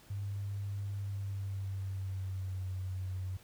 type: tone with pitch glide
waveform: sine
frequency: 100 to 93.3 Hz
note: G2 to F#2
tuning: +35 to +15 cents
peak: -35 dBFS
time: 0.1-3.37 s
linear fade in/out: 5 ms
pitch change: -120 cents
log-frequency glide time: 0.96-2.67 s
effects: pink hiss -60 dBFS RMS until 3.43 s